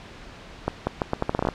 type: accelerating click train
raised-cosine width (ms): 1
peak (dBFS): -8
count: 12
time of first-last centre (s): 0.68-1.487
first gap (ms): 190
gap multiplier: 0.78
effects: pink hiss -43 dBFS RMS until 1.54 s + low-pass 4000 Hz 12 dB/octave